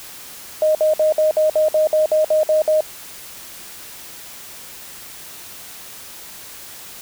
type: tone bursts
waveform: sine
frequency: 620 Hz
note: D#5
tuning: 6 cents flat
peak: -12 dBFS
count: 12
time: 0.62-2.807 s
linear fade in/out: 2 ms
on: 130 ms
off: 57 ms
effects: white hiss -37 dBFS RMS until 7.01 s